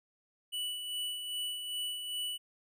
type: tone with tremolo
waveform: square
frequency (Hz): 2960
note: F#7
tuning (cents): 0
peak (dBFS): -34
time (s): 0.52-2.38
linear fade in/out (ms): 20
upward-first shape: sine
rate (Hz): 2.5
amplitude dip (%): 45
effects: none